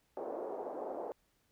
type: band-pass noise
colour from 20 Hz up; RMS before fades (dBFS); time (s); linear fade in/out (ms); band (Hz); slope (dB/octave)
pink; -41; 0.17-1.12; 0; 380 to 760; 24
effects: pink hiss -75 dBFS RMS until 1.51 s